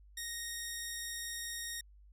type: tone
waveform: 10% pulse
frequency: 1864.7 Hz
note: A#6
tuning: in tune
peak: -30 dBFS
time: 0.17-1.81 s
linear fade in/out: 5 ms
effects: added 50 Hz sine -56 dBFS peak until 2.12 s